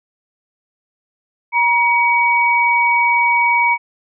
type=tone pair together; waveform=sine; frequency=950.6 / 2261 Hz; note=A#5 / C#7; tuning=+34 / +34 cents; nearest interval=octave + minor third; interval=1500 cents; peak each=-14 dBFS; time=1.52-3.78 s; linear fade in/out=50 ms; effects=none